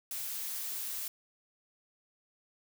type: noise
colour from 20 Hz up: blue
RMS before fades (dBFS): -38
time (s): 0.11-1.08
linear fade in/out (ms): 2
effects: none